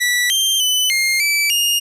sawtooth tone with pitch steps, 1957 / 3159 / 3006 / 2123 / 2313 / 2840 Hz, B6 / G7 / F#7 / C7 / D7 / F7, -16 / +13 / +27 / +25 / -27 / +28 cents, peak -11 dBFS, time 0-1.8 s, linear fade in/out 20 ms, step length 300 ms, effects resampled to 32000 Hz

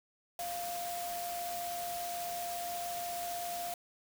sine tone in noise, 698.5 Hz, F5, in tune, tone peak -37 dBFS, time 0.39-3.74 s, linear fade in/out 2 ms, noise white, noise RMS -43 dBFS, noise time 0.39-3.74 s, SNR +3 dB, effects none

